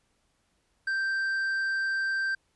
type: tone with tanh clipping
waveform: triangle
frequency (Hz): 1568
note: G6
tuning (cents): 0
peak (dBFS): -27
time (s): 0.87-2.35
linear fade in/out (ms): 5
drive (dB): 9
effects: pink hiss -72 dBFS RMS until 2.55 s + resampled to 24000 Hz